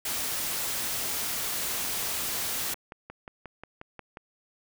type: noise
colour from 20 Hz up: white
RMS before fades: -31 dBFS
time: 0.05-2.74 s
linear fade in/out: 5 ms
type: click train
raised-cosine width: 0.5 ms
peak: -26 dBFS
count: 14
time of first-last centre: 1.85-4.171 s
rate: 5.6 Hz
effects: none